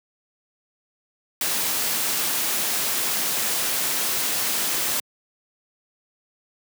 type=noise; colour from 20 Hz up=white; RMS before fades=-24 dBFS; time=1.41-5 s; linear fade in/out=2 ms; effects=high-pass 150 Hz 12 dB/octave